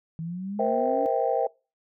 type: exponential sweep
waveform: sine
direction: up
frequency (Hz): 159.4 to 290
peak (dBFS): -30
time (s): 0.19-1.06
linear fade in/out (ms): 0
type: chord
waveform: sine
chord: C dominant seventh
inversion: third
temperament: just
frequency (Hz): 470.9 / 523.3 / 654.1 / 784.9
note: Bb4 / C5 / E5 / G5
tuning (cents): +18 / 0 / -14 / +2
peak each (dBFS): -27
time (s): 0.59-1.47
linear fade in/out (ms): 5
effects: noise-tail reverb RT60 0.3 s tail -24 dB re dry + tanh soft clip ceiling -10 dBFS